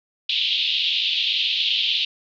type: band-pass noise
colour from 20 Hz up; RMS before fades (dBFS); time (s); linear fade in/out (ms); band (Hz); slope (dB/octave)
white; -22; 0.29-2.05; 5; 2800 to 3800; 48
effects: none